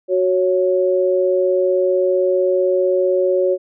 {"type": "tone pair together", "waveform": "sine", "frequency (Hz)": [370, 554.4], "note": ["F#4", "C#5"], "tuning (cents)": [0, 0], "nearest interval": "perfect fifth", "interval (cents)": 700, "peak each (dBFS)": -16, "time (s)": [0.08, 3.58], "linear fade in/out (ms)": 50, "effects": []}